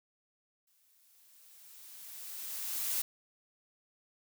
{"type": "noise with exponential growth", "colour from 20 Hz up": "blue", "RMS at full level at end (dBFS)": -32, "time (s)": [0.67, 3.02], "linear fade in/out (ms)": 5, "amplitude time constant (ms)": 510, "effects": []}